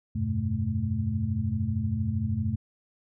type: tone cluster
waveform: sine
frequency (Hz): 86.9 / 99.8 / 124.5 / 217.8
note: F2 / G2 / B2 / A3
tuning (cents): -8 / +32 / +14 / -17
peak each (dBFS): -32 / -29 / -32 / -31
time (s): 0.15-2.56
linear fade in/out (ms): 10
effects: none